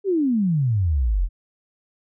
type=exponential sweep; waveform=sine; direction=down; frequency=412.4 to 38.75 Hz; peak=-17 dBFS; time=0.04-1.29 s; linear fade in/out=50 ms; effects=none